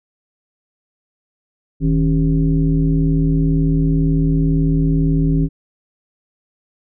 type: tone with frequency modulation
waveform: sine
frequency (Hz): 158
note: D#3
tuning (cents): +27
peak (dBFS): -12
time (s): 1.8-5.49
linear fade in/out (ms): 50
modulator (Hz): 118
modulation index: 1.1
effects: none